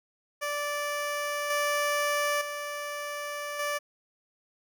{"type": "tone with level steps", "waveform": "15% pulse", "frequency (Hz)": 584, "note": "D5", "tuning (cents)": -10, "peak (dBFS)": [-23, -19, -27, -22], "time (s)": [0.41, 3.79], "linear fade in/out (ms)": 20, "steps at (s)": [1.5, 2.41, 3.59], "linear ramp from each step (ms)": 5, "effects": []}